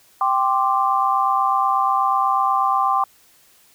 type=chord; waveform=sine; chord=G suspended fourth; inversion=none; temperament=equal; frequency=784 / 1046.5 / 1174.7 Hz; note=G5 / C6 / D6; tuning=0 / 0 / 0 cents; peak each=-20 dBFS; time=0.21-3.04 s; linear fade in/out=2 ms; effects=white hiss -54 dBFS RMS until 3.74 s